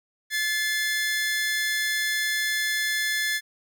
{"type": "tone pair together", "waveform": "sawtooth", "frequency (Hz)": [1729.3, 2093], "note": ["A6", "C7"], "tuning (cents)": [-30, 0], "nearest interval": "minor third", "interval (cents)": 330, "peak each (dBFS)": [-21, -27], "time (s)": [0.3, 3.41], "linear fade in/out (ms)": 50, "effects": []}